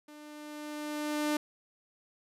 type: tone with level ramp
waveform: sawtooth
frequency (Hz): 299.2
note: D4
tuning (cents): +32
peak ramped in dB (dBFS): -45 to -23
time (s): 0.08-1.37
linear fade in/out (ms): 5
effects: resampled to 32000 Hz